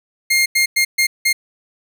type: tone bursts at uneven times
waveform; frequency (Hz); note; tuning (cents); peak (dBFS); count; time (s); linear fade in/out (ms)
sawtooth; 2125; C7; +26; -9; 5; 0.3-0.46 / 0.55-0.66 / 0.76-0.85 / 0.98-1.07 / 1.25-1.33; 10
effects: none